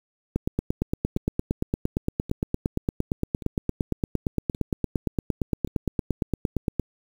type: two click trains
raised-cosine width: 3 ms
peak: -24 / -10 dBFS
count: 5 / 57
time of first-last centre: 1.17-5.675 / 0.36-6.797 s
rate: 0.888 / 8.7 Hz
effects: 7-bit